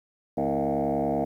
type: tone with frequency modulation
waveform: sine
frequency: 466.2 Hz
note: A#4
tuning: in tune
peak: -22 dBFS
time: 0.37-1.25 s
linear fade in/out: 10 ms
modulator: 70.3 Hz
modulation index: 4.1
effects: tanh soft clip ceiling -18 dBFS + 10-bit